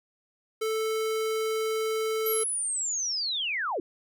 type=tone; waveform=square; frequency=440 Hz; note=A4; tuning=in tune; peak=-27 dBFS; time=0.61-2.44 s; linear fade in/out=10 ms
type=linear sweep; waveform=sine; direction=down; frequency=11840 to 293.7 Hz; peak=-27 dBFS; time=2.26-3.8 s; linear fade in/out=2 ms
effects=none